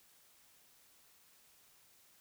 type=silence; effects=white hiss -66 dBFS RMS until 2.2 s